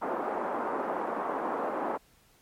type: band-pass noise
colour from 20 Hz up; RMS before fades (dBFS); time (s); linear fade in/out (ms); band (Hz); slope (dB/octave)
white; -32; 0.01-1.98; 20; 250 to 1100; 24
effects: pink hiss -63 dBFS RMS until 2.41 s + MP3 64 kbps